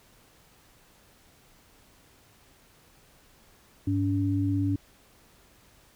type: tone pair together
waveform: sine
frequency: 100.6 / 285 Hz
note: G2 / C#4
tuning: +45 / +48 cents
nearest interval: octave + tritone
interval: 1803 cents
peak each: -26 dBFS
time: 3.87-4.76 s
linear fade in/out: 5 ms
effects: pink hiss -59 dBFS RMS until 5.95 s